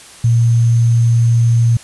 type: tone with sample-and-hold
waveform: sine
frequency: 116.54 Hz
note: A#2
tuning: in tune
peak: -8 dBFS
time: 0.24-1.77 s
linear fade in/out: 5 ms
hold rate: 6300 Hz
effects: white hiss -38 dBFS RMS until 1.83 s + resampled to 24000 Hz